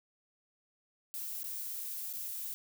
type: noise with dropouts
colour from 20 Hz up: violet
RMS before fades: -40 dBFS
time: 1.14-2.54 s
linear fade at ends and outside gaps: 0 ms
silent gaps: 1.432-1.442 / 2.128-2.136 s
effects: none